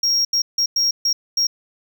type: tone bursts at uneven times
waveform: triangle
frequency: 5588 Hz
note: F8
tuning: in tune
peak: -14 dBFS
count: 6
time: 0.03-0.25 / 0.33-0.42 / 0.58-0.66 / 0.76-0.91 / 1.05-1.13 / 1.37-1.47 s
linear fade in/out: 5 ms
effects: none